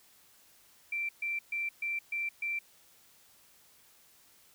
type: tone bursts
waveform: sine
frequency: 2349 Hz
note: D7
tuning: in tune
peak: -31 dBFS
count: 6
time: 0.92-2.59 s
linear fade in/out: 5 ms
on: 170 ms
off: 130 ms
effects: white hiss -62 dBFS RMS until 4.54 s